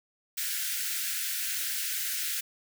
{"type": "high-pass noise", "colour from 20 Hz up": "white", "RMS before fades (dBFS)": -32, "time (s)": [0.37, 2.41], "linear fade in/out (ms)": 10, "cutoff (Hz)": 1400, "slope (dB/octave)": 96, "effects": []}